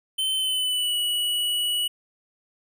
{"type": "tone with pitch glide", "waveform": "square", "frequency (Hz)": [3075, 2936], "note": ["G7", "F#7"], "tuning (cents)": [-34, -14], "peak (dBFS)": -23, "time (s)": [0.18, 1.88], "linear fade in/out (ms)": 10, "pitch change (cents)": -80, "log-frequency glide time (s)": [0.36, 0.96], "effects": []}